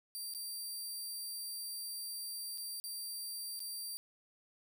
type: tone with dropouts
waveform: 15% pulse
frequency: 4704 Hz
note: D8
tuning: 2 cents sharp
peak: -34 dBFS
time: 0.15-3.97 s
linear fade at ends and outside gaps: 0 ms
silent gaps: 0.338-0.348 / 2.576-2.581 / 2.8-2.84 / 3.593-3.603 s
effects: none